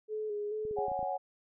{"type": "tone with vibrato", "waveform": "sine", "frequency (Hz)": 422.4, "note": "G#4", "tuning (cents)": 29, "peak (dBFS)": -33, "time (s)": [0.08, 0.89], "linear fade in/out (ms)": 50, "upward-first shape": "square", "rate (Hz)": 2.3, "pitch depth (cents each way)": 31}
{"type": "clicks", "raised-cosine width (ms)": 3, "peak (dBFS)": -35, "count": 7, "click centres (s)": [0.652, 0.711, 0.787, 0.883, 0.917, 0.992, 1.029]}
{"type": "chord", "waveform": "sine", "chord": "C# suspended fourth", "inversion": "none", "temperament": "equal with one note detuned", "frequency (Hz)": [554.4, 744.3, 830.6], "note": ["C#5", "F#5", "G#5"], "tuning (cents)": [0, 10, 0], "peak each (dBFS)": [-37, -34, -38], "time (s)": [0.76, 1.18], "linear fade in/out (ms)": 20}
{"effects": []}